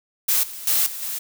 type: noise with level steps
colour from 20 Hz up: blue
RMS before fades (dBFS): -19 / -35 / -19 / -32 / -28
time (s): 0.28-1.19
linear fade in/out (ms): 10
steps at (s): 0.43 / 0.67 / 0.86 / 1.02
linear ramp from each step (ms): 5
effects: none